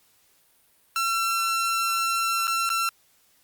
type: tone with dropouts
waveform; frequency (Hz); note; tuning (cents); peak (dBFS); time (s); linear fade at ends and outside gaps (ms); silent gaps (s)
sawtooth; 1351; E6; +42; -19; 0.96-2.89; 1; 2.471-2.478 / 2.692-2.701
effects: white hiss -62 dBFS RMS until 3.43 s + Opus 48 kbps